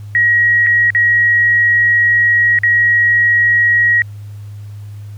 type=tone with dropouts; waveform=sine; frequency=1900 Hz; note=A#6; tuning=33 cents sharp; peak=-8 dBFS; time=0.15-4.02 s; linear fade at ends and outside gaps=1 ms; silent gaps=0.665-0.669 / 0.904-0.949 / 2.588-2.634 s; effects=added 103 Hz sine -27 dBFS peak until 5.17 s + pink hiss -50 dBFS RMS until 5.17 s